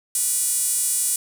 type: tone with high-pass filter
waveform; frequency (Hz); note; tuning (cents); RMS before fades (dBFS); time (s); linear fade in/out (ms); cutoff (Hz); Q
sawtooth; 485.9; B4; -28; -22; 0.15-1.16; 2; 8800; 2.7
effects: none